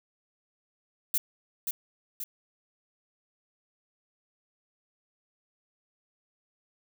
violet noise with echo, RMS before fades -26 dBFS, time 1.14-1.18 s, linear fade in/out 2 ms, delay 530 ms, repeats 2, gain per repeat -5 dB, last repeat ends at 2.24 s, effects none

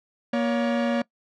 45% pulse tone pair together, 236.9 / 563.4 Hz, A#3 / C#5, +28 / +28 cents, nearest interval octave + minor third, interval 1500 cents, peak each -23 / -26 dBFS, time 0.33-1.02 s, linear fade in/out 5 ms, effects noise-tail reverb RT60 0.1 s tail -22 dB re dry + low-pass 3000 Hz 12 dB/octave

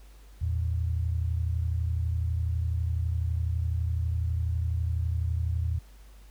sine tone pair together, 81.5 / 113.51 Hz, E2 / A#2, -19 / -46 cents, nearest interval tritone, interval 573 cents, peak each -26 / -32 dBFS, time 0.41-5.79 s, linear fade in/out 10 ms, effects added 50 Hz sine -48 dBFS peak until 6.3 s + pink hiss -60 dBFS RMS until 6.3 s

